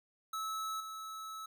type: tone with level steps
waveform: square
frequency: 1300 Hz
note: E6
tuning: 24 cents flat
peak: -37 / -43 dBFS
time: 0.33-1.46 s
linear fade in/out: 5 ms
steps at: 0.8 s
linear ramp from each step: 5 ms
effects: none